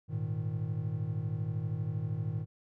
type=chord; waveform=triangle; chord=Ab suspended second; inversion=none; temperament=equal; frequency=103.83 / 116.54 / 155.56 Hz; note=Ab2 / Bb2 / Eb3; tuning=0 / 0 / 0 cents; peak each=-34 dBFS; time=0.08-2.46 s; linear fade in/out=50 ms; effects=none